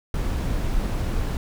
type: noise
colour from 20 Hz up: brown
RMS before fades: -24 dBFS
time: 0.14-1.37 s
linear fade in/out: 2 ms
effects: none